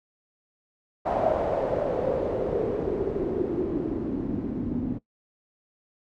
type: noise with low-pass filter sweep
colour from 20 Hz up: white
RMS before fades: -27 dBFS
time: 1.05-4.99 s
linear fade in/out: 20 ms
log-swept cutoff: 680 to 240 Hz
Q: 4.6
effects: noise-tail reverb RT60 0.1 s tail -19 dB re dry